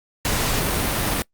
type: noise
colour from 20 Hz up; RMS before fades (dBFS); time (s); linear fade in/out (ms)
pink; -22; 0.25-1.22; 0
effects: noise-tail reverb RT60 0.1 s tail -23 dB re dry + Opus 48 kbps